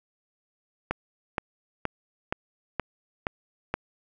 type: click train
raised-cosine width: 0.5 ms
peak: -11 dBFS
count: 7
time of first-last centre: 0.91-3.74 s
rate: 2.12 Hz
effects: none